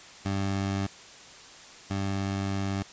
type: tone pair in turn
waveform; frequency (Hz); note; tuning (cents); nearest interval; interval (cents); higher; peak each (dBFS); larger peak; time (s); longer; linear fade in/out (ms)
20% pulse; 98 / 98; G2 / G2; 0 / 0; unison; 0; neither; -22 / -23; first; 0.25-0.87 / 1.9-2.83; second; 10
effects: white hiss -48 dBFS RMS until 2.92 s + resampled to 16000 Hz